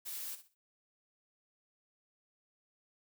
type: noise with echo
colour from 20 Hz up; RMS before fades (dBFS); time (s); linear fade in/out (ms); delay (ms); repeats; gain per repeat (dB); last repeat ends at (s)
blue; -42; 0.05-0.36; 20; 64; 3; -12; 0.552
effects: none